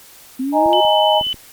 sine linear sweep, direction up, 253.1 to 369.6 Hz, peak -18 dBFS, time 0.39-0.81 s, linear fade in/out 10 ms
sine chord, D# suspended fourth, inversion none, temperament equal, 622.3 / 830.6 / 932.3 Hz, D#5 / G#5 / A#5, 0 / 0 / 0 cents, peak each -15 / -15 / -19 dBFS, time 0.52-1.23 s, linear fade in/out 50 ms
clicks, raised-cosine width 3 ms, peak -20 / -26 / -18 / -28 / -24 dBFS, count 5, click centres 0.661 / 0.85 / 1.212 / 1.268 / 1.343 s
sine tone, 3015 Hz, F#7, 32 cents sharp, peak -18 dBFS, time 0.73-1.33 s, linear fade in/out 0 ms
effects white hiss -43 dBFS RMS until 1.52 s + Opus 48 kbps

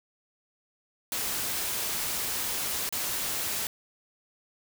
white noise with dropouts, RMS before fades -31 dBFS, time 1.12-3.67 s, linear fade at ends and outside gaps 1 ms, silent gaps 2.891-2.925 s, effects none

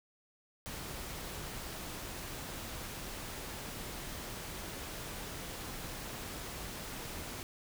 pink noise, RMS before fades -43 dBFS, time 0.66-7.43 s, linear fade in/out 0 ms, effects none

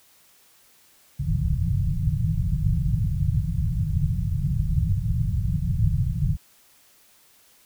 white low-pass noise, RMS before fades -23 dBFS, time 1.19-6.37 s, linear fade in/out 20 ms, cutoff 170 Hz, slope 96 dB/octave, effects white hiss -57 dBFS RMS until 7.65 s

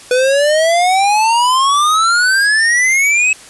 square exponential sweep, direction up, 493 to 2592 Hz, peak -10 dBFS, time 0.11-3.33 s, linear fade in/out 2 ms, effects white hiss -37 dBFS RMS until 3.49 s + resampled to 24000 Hz

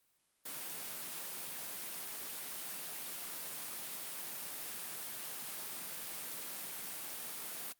white high-pass noise, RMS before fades -43 dBFS, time 0.45-7.73 s, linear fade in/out 10 ms, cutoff 130 Hz, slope 48 dB/octave, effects white hiss -75 dBFS RMS until 7.79 s + Opus 32 kbps

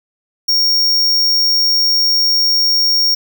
square tone, 5550 Hz, F8, 12 cents flat, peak -11 dBFS, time 0.48-3.15 s, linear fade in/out 10 ms, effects 8-bit

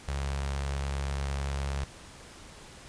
sawtooth tone with notch filter, 69.3 Hz, C#2, in tune, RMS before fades -32 dBFS, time 0.08-1.84 s, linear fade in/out 0 ms, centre 280 Hz, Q 0.78, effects pink hiss -49 dBFS RMS until 2.88 s + resampled to 22050 Hz

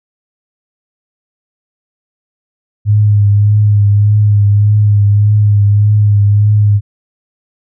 sine tone with vibrato, 103.6 Hz, G#2, 4 cents flat, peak -5 dBFS, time 2.85-6.81 s, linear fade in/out 50 ms, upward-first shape triangle, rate 1.7 Hz, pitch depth 35 cents each way, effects none

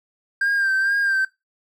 triangle tone with vibrato, 1588 Hz, G6, 22 cents sharp, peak -15 dBFS, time 0.41-1.25 s, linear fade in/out 5 ms, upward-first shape sine, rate 2.2 Hz, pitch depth 42 cents each way, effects noise-tail reverb RT60 0.2 s tail -20 dB re dry + tanh soft clip ceiling -11 dBFS

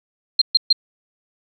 sine tone bursts, 4186 Hz, C8, in tune, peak -9 dBFS, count 3, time 0.39-0.728 s, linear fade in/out 5 ms, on 26 ms, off 130 ms, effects none

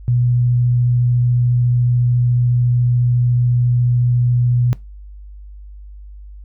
sine tone with vibrato, 122.1 Hz, B2, 19 cents flat, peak -12 dBFS, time 0.08-4.73 s, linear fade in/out 0 ms, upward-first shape triangle, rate 14 Hz, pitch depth 9 cents each way, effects noise-tail reverb RT60 0.2 s tail -19 dB re dry + added 50 Hz sine -33 dBFS peak until 6.44 s

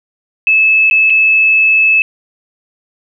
sine tone with dropouts, 2606 Hz, E7, 20 cents flat, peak -6 dBFS, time 0.47-2.02 s, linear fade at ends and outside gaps 1 ms, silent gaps 0.9-0.91 / 1.099-1.103 s, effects none

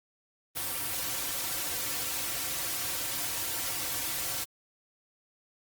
white noise with comb filter, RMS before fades -33 dBFS, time 0.55-4.45 s, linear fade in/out 20 ms, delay 4.8 ms, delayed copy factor -1, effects Opus 32 kbps

